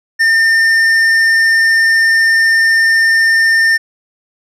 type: tone with tanh clipping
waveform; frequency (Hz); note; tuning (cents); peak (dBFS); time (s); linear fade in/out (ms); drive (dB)
sine; 1808; A6; +47; -9; 0.19-3.78; 20; 9
effects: none